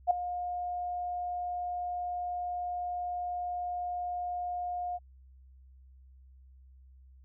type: tone with ADSR envelope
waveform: sine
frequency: 713 Hz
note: F5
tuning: 36 cents sharp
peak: -18 dBFS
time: 0.07-4.99 s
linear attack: 37 ms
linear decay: 5 ms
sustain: -14 dB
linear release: 34 ms
effects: added 65 Hz sine -53 dBFS peak until 7.24 s